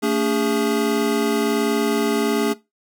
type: tone cluster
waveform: square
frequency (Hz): 224.5 / 285.8 / 409.9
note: A3 / D4 / G#4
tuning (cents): +35 / -47 / -23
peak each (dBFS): -23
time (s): 0.02-2.54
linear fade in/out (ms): 20
effects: noise-tail reverb RT60 0.2 s tail -18 dB re dry